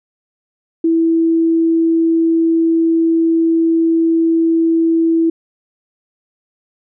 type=tone; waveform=sine; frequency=328.8 Hz; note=E4; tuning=4 cents flat; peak=-10 dBFS; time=0.84-5.3 s; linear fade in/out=5 ms; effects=none